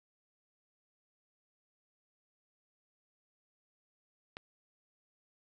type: click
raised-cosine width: 0.3 ms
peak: -26 dBFS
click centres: 4.369 s
effects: none